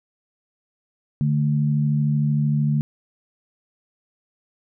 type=tone pair together; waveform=sine; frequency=146.61 / 219.8 Hz; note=D3 / A3; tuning=-3 / -2 cents; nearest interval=perfect fifth; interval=701 cents; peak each=-18 / -24 dBFS; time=1.21-2.81 s; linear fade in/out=0 ms; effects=none